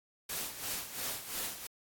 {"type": "noise with tremolo", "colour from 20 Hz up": "white", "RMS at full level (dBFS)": -36, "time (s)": [0.29, 1.67], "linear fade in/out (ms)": 5, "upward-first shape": "sine", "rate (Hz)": 2.9, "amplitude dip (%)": 70, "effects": ["AAC 64 kbps"]}